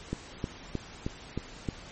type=click train; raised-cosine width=3 ms; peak=-17 dBFS; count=6; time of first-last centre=0.13-1.688 s; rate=3.21 Hz; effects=pink hiss -47 dBFS RMS until 1.91 s + MP3 32 kbps